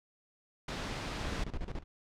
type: noise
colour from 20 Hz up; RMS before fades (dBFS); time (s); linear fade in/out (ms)
pink; -38; 0.68-1.44; 5
type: noise with tremolo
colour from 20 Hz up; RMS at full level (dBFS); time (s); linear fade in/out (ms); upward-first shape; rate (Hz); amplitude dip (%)
brown; -35; 1.18-1.84; 50; square; 14; 80
effects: low-pass 5000 Hz 12 dB/octave